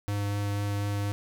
square tone with vibrato, 101.8 Hz, G#2, 34 cents flat, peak -28 dBFS, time 0.08-1.12 s, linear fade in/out 0 ms, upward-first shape triangle, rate 4.1 Hz, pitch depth 9 cents each way, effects none

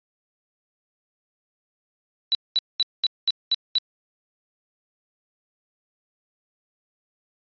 sine tone bursts, 3951 Hz, B7, in tune, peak -17 dBFS, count 7, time 2.32-3.783 s, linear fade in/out 0 ms, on 29 ms, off 210 ms, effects resampled to 11025 Hz

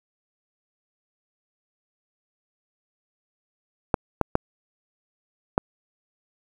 clicks, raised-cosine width 1 ms, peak -4 dBFS, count 4, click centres 3.942 / 4.213 / 4.354 / 5.579 s, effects 7-bit

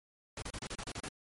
pink noise bursts, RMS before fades -41 dBFS, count 9, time 0.37-1.085 s, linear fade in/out 2 ms, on 51 ms, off 32 ms, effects MP3 48 kbps

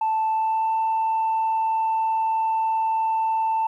sine tone with pitch glide, 880 to 889.2 Hz, A5 to A5, 0 to +18 cents, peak -18 dBFS, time 0.01-3.67 s, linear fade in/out 5 ms, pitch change +18 cents, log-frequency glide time 0.3-0.73 s, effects tanh soft clip ceiling -17 dBFS + 10-bit

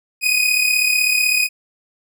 sawtooth tone pair together, 2475 / 2511 Hz, D#7 / D#7, -10 / +15 cents, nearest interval unison, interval 25 cents, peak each -14 dBFS, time 0.21-1.49 s, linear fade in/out 50 ms, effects none

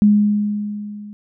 sine tone with level ramp, 207.7 Hz, G#3, in tune, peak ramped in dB -7 to -32 dBFS, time 0.02-1.13 s, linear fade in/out 0 ms, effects none

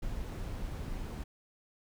brown noise, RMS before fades -38 dBFS, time 0.02-1.24 s, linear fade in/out 10 ms, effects none

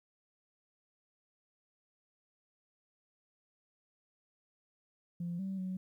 sine tone with pitch steps, 172.9 / 192.3 / 186 Hz, F3 / G3 / F#3, -17 / -33 / +9 cents, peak -34 dBFS, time 5.2-5.77 s, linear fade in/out 5 ms, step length 190 ms, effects tanh soft clip ceiling -31 dBFS + 12-bit

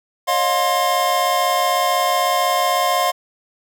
square tone cluster, 550 / 616 / 712 / 1052 Hz, C#5 / D#5 / F5 / C6, -14 / -17 / +33 / +9 cents, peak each -27 / -25 / -20 / -20 dBFS, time 0.27-3.12 s, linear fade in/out 20 ms, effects none

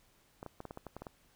clicks, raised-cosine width 1 ms, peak -29 dBFS, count 10, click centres 0.429 / 0.463 / 0.604 / 0.653 / 0.709 / 0.774 / 0.867 / 0.966 / 1.02 / 1.068 s, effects pink hiss -68 dBFS RMS until 1.35 s

